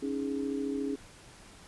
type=chord; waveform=sine; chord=C# suspended second; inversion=none; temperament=equal; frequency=277.2 / 311.1 / 415.3 Hz; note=C#4 / D#4 / G#4; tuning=0 / 0 / 0 cents; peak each=-32 / -38 / -36 dBFS; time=0.02-0.96 s; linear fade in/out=10 ms; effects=pink hiss -53 dBFS RMS until 1.67 s + resampled to 24000 Hz